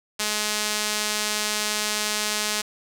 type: tone with band-pass filter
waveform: sawtooth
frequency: 211.5 Hz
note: G#3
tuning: 32 cents sharp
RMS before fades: -26 dBFS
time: 0.19-2.62 s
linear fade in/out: 10 ms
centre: 6300 Hz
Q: 0.71
effects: 8-bit